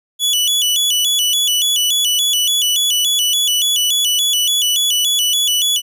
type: tone with vibrato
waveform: sawtooth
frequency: 3177 Hz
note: G7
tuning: 23 cents sharp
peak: -10 dBFS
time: 0.19-5.82 s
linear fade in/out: 50 ms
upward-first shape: square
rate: 3.5 Hz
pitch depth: 120 cents each way
effects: none